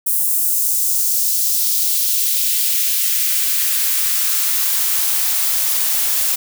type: noise with high-pass filter sweep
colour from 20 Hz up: blue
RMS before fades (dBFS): -17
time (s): 0.06-6.36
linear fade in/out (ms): 10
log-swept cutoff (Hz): 9800 to 410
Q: 1.1
effects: none